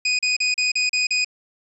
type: tone bursts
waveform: 25% pulse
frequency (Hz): 2489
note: D#7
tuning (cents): 0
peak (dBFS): -14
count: 7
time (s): 0.05-1.246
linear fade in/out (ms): 5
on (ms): 140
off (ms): 36
effects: resampled to 24000 Hz